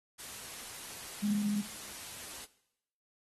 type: tone in noise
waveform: sine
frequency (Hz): 206.8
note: G#3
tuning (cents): -7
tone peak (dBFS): -28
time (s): 1.22-1.62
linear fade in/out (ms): 20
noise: white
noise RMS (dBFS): -45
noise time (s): 0.18-2.46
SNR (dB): +14
effects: noise-tail reverb RT60 0.8 s tail -18 dB re dry + AAC 32 kbps